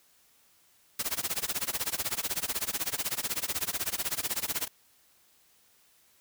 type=noise with tremolo; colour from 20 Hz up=white; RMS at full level=-29 dBFS; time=0.99-4.68 s; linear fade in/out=5 ms; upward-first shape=sine; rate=16 Hz; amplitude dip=95%; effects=white hiss -64 dBFS RMS until 6.2 s